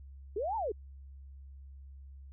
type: linear two-way sweep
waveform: sine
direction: up then down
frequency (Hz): 370 to 930 to 370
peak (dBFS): -31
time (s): 0.36-0.72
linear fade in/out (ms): 5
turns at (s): 0.56
effects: added 68 Hz sine -47 dBFS peak until 2.32 s